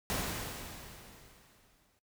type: noise with exponential decay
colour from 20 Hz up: pink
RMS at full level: -33 dBFS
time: 0.1-1.99 s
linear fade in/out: 0 ms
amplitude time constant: 410 ms
effects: noise-tail reverb RT60 0.1 s tail -17 dB re dry